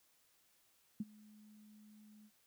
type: tone with ADSR envelope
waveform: sine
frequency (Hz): 212.3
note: G#3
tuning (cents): +38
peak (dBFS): -34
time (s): 1-2.31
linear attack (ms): 5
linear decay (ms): 32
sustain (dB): -24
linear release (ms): 56
effects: white hiss -73 dBFS RMS until 2.46 s